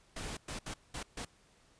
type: noise bursts at uneven times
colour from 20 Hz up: pink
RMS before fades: -41 dBFS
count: 5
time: 0.16-0.37 / 0.48-0.59 / 0.66-0.74 / 0.94-1.03 / 1.17-1.25 s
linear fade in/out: 5 ms
effects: pink hiss -66 dBFS RMS until 1.79 s + resampled to 22050 Hz